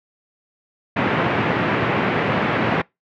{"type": "band-pass noise", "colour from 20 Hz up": "pink", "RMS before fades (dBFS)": -20, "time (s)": [0.96, 2.82], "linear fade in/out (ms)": 10, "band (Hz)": [120, 2500], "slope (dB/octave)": 24, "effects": ["noise-tail reverb RT60 0.2 s tail -25 dB re dry"]}